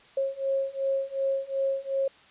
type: beating tone pair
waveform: sine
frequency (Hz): 541 / 543.7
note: C#5 / C#5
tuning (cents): -42 / -34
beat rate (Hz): 2.7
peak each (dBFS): -29 / -28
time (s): 0.17-2.08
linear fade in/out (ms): 5
effects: white hiss -55 dBFS RMS until 2.3 s + resampled to 8000 Hz